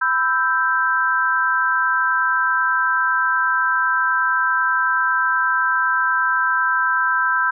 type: chord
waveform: sine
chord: E minor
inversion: second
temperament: equal with one note detuned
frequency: 998.1 / 1318.5 / 1568 Hz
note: B5 / E6 / G6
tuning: +18 / 0 / 0 cents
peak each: -22 / -21 / -18 dBFS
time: 0.01-7.51 s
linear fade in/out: 10 ms
effects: none